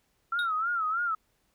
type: tone with vibrato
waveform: sine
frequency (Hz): 1337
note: E6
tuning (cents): +24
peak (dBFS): -26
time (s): 0.32-1.15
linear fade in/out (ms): 5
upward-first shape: sine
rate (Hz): 3.2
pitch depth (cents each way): 120
type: tone with exponential decay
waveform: triangle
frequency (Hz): 3737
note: A#7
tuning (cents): +4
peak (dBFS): -27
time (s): 0.39-0.52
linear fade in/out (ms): 1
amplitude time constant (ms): 28
effects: pink hiss -72 dBFS RMS until 1.54 s